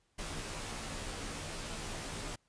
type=noise with comb filter; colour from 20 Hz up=pink; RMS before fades=-41 dBFS; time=0.18-2.36 s; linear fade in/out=10 ms; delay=16 ms; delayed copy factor=-0.95; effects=pink hiss -75 dBFS RMS until 2.48 s + resampled to 22050 Hz